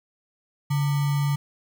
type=tone with sample-and-hold; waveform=sine; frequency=142.7 Hz; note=D3; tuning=49 cents flat; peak=-20 dBFS; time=0.7-1.36 s; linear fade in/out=10 ms; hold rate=1050 Hz; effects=none